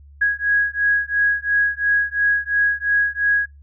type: beating tone pair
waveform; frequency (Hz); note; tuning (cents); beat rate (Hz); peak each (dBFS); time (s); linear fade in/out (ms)
sine; 1655 / 1657.9; G#6 / G#6; -6 / -3; 2.9; -19; 0.21-3.46; 10
effects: noise-tail reverb RT60 0.2 s tail -24 dB re dry + added 71 Hz sine -42 dBFS peak until 3.62 s